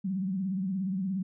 sine tone with vibrato, 189.6 Hz, F#3, 43 cents sharp, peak -28 dBFS, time 0.04-1.23 s, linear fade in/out 10 ms, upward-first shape triangle, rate 17 Hz, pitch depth 120 cents each way, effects none

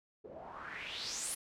white noise with low-pass filter sweep, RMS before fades -43 dBFS, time 0.24-1.35 s, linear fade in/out 10 ms, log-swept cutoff 430 to 11000 Hz, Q 4.8, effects none

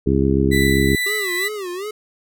harmonic tone, 67.6 Hz, C#2, 43 cents flat, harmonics 1 / 2 / 3 / 4 / 5 / 6, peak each -21 / -21 / -21 / -21 / -21 / -21 dBFS, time 0.06-0.96 s, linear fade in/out 10 ms
35% pulse tone with tremolo, 1983 Hz, B6, 7 cents sharp, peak -17 dBFS, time 0.51-1.49 s, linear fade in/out 20 ms, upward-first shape sine, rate 2.3 Hz, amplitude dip 30%
square tone with vibrato, 387.9 Hz, G4, 18 cents flat, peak -26 dBFS, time 1.06-1.91 s, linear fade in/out 5 ms, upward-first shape sine, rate 2.7 Hz, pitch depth 170 cents each way
effects none

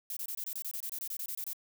violet noise bursts, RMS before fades -38 dBFS, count 16, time 0.1-1.532 s, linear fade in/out 2 ms, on 67 ms, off 24 ms, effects none

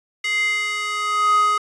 square tone with high-pass filter sweep, 418.1 Hz, G#4, 12 cents sharp, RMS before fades -20 dBFS, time 0.24-1.58 s, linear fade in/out 5 ms, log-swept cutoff 2300 to 1100 Hz, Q 6.3, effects resampled to 22050 Hz

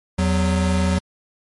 square tone pair together, 82.52 / 185 Hz, E2 / F#3, +2 / 0 cents, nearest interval octave + major second, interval 1398 cents, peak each -20 dBFS, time 0.18-0.99 s, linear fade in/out 10 ms, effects MP3 48 kbps

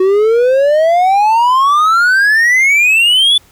triangle exponential sweep, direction up, 368.5 to 3500 Hz, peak -5 dBFS, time 0-3.38 s, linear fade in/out 5 ms, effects pink hiss -47 dBFS RMS until 3.51 s

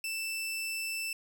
sawtooth tone, 2657 Hz, E7, 13 cents sharp, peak -30 dBFS, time 0.04-1.13 s, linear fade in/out 2 ms, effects none

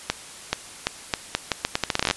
accelerating click train, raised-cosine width 0.2 ms, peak -3 dBFS, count 18, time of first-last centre 0.1-2.11 s, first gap 430 ms, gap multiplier 0.79, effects white hiss -41 dBFS RMS until 2.16 s + resampled to 24000 Hz

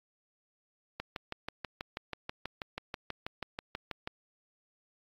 click train, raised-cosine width 0.3 ms, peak -20 dBFS, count 20, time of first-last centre 1-4.074 s, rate 6.18 Hz, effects AAC 32 kbps

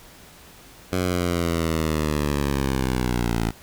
10% pulse linear sweep, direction down, 92.5 to 55.2 Hz, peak -13 dBFS, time 0.92-3.51 s, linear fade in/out 10 ms, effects pink hiss -47 dBFS RMS until 3.62 s

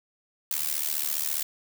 blue noise with amplitude modulation, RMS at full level -25 dBFS, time 0.51-1.43 s, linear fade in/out 2 ms, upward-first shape sine, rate 74.8 Hz, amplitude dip 90%, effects none

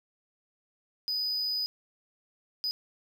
triangle tone bursts at uneven times, 4978 Hz, D#8, in tune, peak -27 dBFS, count 2, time 1.08-1.66 / 2.64-2.71 s, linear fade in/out 0 ms, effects none

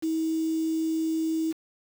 sine tone with quantisation, 321 Hz, E4, 46 cents flat, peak -24 dBFS, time 0.02-1.53 s, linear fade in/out 20 ms, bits 7, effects none

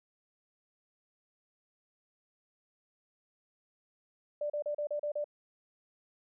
sine tone bursts, 590 Hz, D5, 8 cents sharp, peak -31 dBFS, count 7, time 4.41-5.243 s, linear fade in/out 5 ms, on 89 ms, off 35 ms, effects none

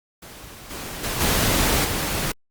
pink noise with level steps, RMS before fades -41 / -33 / -26 / -20 / -25 dBFS, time 0.22-2.32 s, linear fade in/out 5 ms, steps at 0.7 / 1.03 / 1.2 / 1.84 s, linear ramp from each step 10 ms, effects Opus 48 kbps

